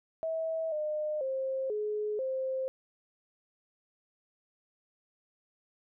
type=tone with pitch steps; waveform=sine; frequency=647 / 608 / 530 / 422.4 / 525 Hz; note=E5 / D#5 / C5 / G#4 / C5; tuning=-32 / -40 / +22 / +29 / +6 cents; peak=-30 dBFS; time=0.23-2.68 s; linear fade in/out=0 ms; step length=490 ms; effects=none